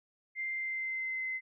sine tone with pitch glide, 2093 to 2056 Hz, C7 to C7, 0 to -31 cents, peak -33 dBFS, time 0.35-1.41 s, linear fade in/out 50 ms, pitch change -31 cents, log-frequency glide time 0.52-1.25 s, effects none

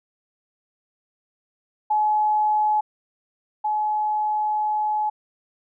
sine tone pair in turn, 850 / 850 Hz, G#5 / G#5, +40 / +40 cents, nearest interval unison, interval 0 cents, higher neither, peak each -17 / -20 dBFS, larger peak first, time 1.9-2.81 / 3.64-5.1 s, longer second, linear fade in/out 10 ms, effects none

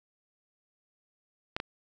clicks, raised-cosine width 0.3 ms, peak -15 / -17 dBFS, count 2, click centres 1.565 / 1.601 s, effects none

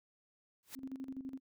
white noise with exponential growth, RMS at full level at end -43 dBFS, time 0.63-0.75 s, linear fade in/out 0 ms, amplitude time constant 26 ms
sine tone with tremolo, 265.1 Hz, C4, 23 cents sharp, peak -39 dBFS, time 0.75-1.4 s, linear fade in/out 50 ms, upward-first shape square, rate 12 Hz, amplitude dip 70%
effects none

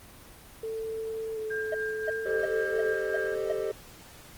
sine tone with vibrato, 440 Hz, A4, in tune, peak -31 dBFS, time 0.63-2.94 s, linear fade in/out 5 ms, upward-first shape square, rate 0.68 Hz, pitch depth 18 cents each way
sine tone with tremolo, 1600 Hz, G6, 35 cents sharp, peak -31 dBFS, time 1.5-3.35 s, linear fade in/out 10 ms, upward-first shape sine, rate 3.7 Hz, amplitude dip 50%
triangle tone bursts, 628 Hz, D#5, 16 cents sharp, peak -25 dBFS, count 6, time 1.72-3.52 s, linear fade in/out 5 ms, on 25 ms, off 330 ms
triangle chord, A half-diminished seventh, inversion third, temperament equal with one note detuned, 392 / 440 / 523.3 / 612.3 Hz, G4 / A4 / C5 / Eb5, 0 / 0 / 0 / -28 cents, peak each -31 / -30 / -35 / -34 dBFS, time 2.25-3.72 s, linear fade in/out 10 ms
effects pink hiss -50 dBFS RMS until 4.37 s + Opus 24 kbps

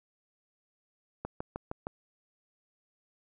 click train, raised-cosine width 1 ms, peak -21 dBFS, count 5, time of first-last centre 1.25-1.869 s, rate 6.46 Hz, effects none

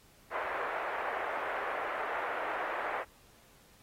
pink band-pass noise, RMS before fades -36 dBFS, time 0.3-3.05 s, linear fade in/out 50 ms, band 520 to 1900 Hz, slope 24 dB/octave, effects pink hiss -62 dBFS RMS until 3.82 s + AAC 48 kbps

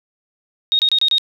sine tone bursts, 3733 Hz, A#7, 2 cents sharp, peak -12 dBFS, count 5, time 0.72-1.182 s, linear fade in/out 0 ms, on 70 ms, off 28 ms, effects none

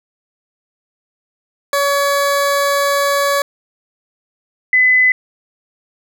20% pulse / sine tone pair in turn, 565 / 2013 Hz, C#5 / B6, +33 / +33 cents, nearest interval octave + minor seventh, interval 2200 cents, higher second, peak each -8 / -8 dBFS, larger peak neither, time 1.73-3.42 / 4.73-5.12 s, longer first, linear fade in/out 2 ms, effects none

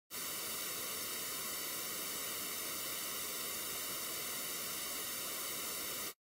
white noise with comb filter, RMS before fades -41 dBFS, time 0.1-6.13 s, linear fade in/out 50 ms, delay 1.2 ms, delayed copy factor -0.75, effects noise-tail reverb RT60 0.1 s tail -24 dB re dry + AAC 48 kbps

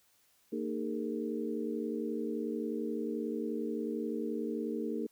harmonic tone with a mistuned harmonic, 76.4 Hz, D#2, 31 cents flat, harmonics 3 / 4 / 5 / 6, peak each -37 / -38 / -39 / -40 dBFS, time 0.52-5.07 s, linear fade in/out 10 ms, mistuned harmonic 5, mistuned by +110 cents, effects white hiss -69 dBFS RMS until 5.11 s

